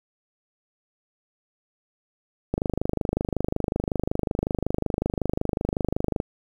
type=click train; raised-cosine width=2 ms; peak=-10 dBFS; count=94; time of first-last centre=2.54-6.201 s; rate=25.4 Hz; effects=8-bit